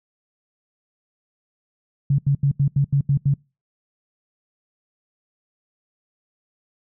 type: tone bursts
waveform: sine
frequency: 140 Hz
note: C#3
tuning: 18 cents sharp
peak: -14 dBFS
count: 8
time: 2.1-3.34 s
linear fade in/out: 5 ms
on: 85 ms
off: 80 ms
effects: noise-tail reverb RT60 0.3 s tail -26 dB re dry